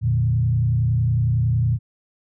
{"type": "tone with frequency modulation", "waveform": "sine", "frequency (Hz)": 117, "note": "A#2", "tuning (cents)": 7, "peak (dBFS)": -16, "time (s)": [0.01, 1.79], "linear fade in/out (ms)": 50, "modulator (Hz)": 30.9, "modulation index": 0.87, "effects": []}